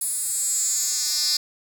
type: tone with high-pass filter sweep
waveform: 10% pulse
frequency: 300.4 Hz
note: D4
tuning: 39 cents sharp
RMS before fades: -24 dBFS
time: 0.01-1.37 s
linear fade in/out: 5 ms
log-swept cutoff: 10000 to 5000 Hz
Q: 4.8
effects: none

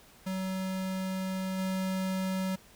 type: tone with level steps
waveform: square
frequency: 188.6 Hz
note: F#3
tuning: 33 cents sharp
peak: -32 / -30 dBFS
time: 0.26-2.56 s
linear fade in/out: 10 ms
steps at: 1.58 s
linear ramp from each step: 10 ms
effects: pink hiss -57 dBFS RMS until 2.75 s

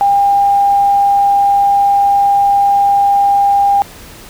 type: tone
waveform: sine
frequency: 802 Hz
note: G5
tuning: 39 cents sharp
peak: -7 dBFS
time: 0.01-3.82 s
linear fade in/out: 0 ms
effects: pink hiss -35 dBFS RMS until 4.29 s

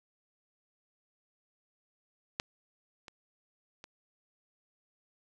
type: clicks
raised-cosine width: 0.2 ms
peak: -14 / -29 / -29 dBFS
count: 3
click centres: 2.399 / 3.082 / 3.841 s
effects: none

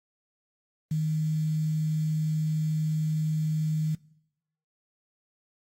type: tone with quantisation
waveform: sine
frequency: 155.56 Hz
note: D#3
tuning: in tune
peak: -24 dBFS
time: 0.91-3.95 s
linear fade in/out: 5 ms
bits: 8
effects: noise-tail reverb RT60 0.8 s tail -23 dB re dry + AAC 48 kbps

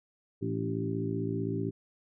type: harmonic tone with a mistuned harmonic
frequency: 55.6 Hz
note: A1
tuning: 19 cents sharp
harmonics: 2 / 3 / 4 / 5 / 6 / 7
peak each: -35 / -36 / -40 / -36 / -40 / -36 dBFS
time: 0.41-1.71 s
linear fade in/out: 20 ms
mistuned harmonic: 5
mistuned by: +35 cents
effects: none

